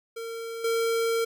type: tone with level steps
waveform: square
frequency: 457.7 Hz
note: A#4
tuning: 32 cents flat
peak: -34 / -24 dBFS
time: 0.16-1.25 s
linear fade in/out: 10 ms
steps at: 0.64 s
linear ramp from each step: 5 ms
effects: none